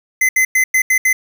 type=tone bursts at uneven times; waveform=square; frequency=2045 Hz; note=C7; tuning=40 cents flat; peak=-11 dBFS; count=6; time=0.21-0.29 / 0.36-0.45 / 0.55-0.64 / 0.74-0.82 / 0.9-0.98 / 1.05-1.13 s; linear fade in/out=5 ms; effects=7-bit